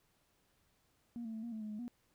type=tone with pitch steps; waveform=sine; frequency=236.4 / 223.5 / 220.8 / 235.5 / 219.1 / 213.5 / 211.4 / 241.8 Hz; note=A#3 / A3 / A3 / A#3 / A3 / G#3 / G#3 / B3; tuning=+24 / +27 / +6 / +18 / -7 / +48 / +31 / -36 cents; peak=-39 dBFS; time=1.16-1.88 s; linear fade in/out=0 ms; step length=90 ms; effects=tanh soft clip ceiling -37 dBFS + pink hiss -75 dBFS RMS until 2.14 s